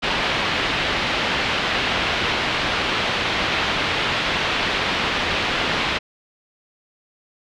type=low-pass noise; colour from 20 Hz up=white; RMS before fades=-22 dBFS; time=0.02-5.99 s; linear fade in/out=20 ms; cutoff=3500 Hz; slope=24 dB/octave; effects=none